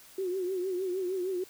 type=tone with vibrato; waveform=sine; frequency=370 Hz; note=F#4; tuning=in tune; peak=-29 dBFS; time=0.18-1.44 s; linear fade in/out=5 ms; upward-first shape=triangle; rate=6.5 Hz; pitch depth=97 cents each way; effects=white hiss -54 dBFS RMS until 1.49 s